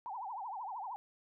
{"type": "tone with vibrato", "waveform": "sine", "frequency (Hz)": 872, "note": "A5", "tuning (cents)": -16, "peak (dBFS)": -39, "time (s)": [0.06, 0.96], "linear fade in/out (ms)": 0, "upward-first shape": "triangle", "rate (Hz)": 13, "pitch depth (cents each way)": 290, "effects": []}